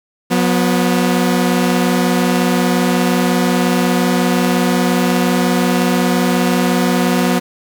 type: tone pair together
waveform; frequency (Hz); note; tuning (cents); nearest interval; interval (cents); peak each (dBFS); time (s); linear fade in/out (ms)
sawtooth; 180.01 / 245.6; F#3 / B3; -47 / -9; perfect fourth; 538; -11; 0.3-7.4; 20
effects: 7-bit